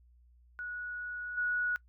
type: tone with level steps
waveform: sine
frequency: 1463 Hz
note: F#6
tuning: 20 cents flat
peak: -37 / -29 dBFS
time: 0.59-1.76 s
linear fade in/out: 0 ms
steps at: 1.37 s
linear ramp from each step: 10 ms
effects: noise-tail reverb RT60 0.1 s tail -22 dB re dry + added 60 Hz sine -59 dBFS peak until 1.88 s